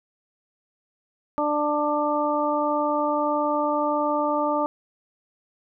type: harmonic tone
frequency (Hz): 296.4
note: D4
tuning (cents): +16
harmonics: 1 / 2 / 3 / 4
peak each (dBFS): -27 / -25 / -26 / -27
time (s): 1.38-4.66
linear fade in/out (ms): 0
effects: none